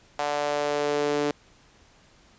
sawtooth tone with high-pass filter sweep, 146.4 Hz, D3, 5 cents flat, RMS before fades -26 dBFS, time 0.19-1.31 s, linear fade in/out 2 ms, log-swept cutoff 700 to 360 Hz, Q 2.9, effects pink hiss -57 dBFS RMS until 2.38 s + resampled to 16000 Hz

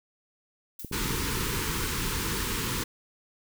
violet noise with exponential decay, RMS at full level -37 dBFS, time 0.79-1.07 s, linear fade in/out 5 ms, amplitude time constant 60 ms
clicks, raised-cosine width 3 ms, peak -24 dBFS, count 11, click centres 0.847 / 0.914 / 1.058 / 1.107 / 1.149 / 1.199 / 1.373 / 1.409 / 1.469 / 1.698 / 1.835 s
pink band-stop noise, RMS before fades -30 dBFS, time 0.92-2.84 s, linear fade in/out 10 ms, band 500 to 880 Hz, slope 96 dB/octave
effects none

